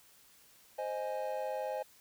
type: chord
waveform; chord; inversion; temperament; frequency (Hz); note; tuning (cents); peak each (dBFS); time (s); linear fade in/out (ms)
triangle; Ab major; first; equal; 523.3 / 622.3 / 830.6; C5 / Eb5 / Ab5; 0 / 0 / 0; -36 / -37 / -38; 0.78-1.83; 10
effects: white hiss -62 dBFS RMS until 2 s